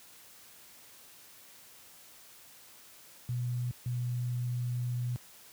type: tone bursts at uneven times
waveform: sine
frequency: 122.6 Hz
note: B2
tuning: 12 cents flat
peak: -30 dBFS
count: 2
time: 3.29-3.71 / 3.86-5.16 s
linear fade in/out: 0 ms
effects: white hiss -55 dBFS RMS until 5.52 s + high-pass 60 Hz 12 dB/octave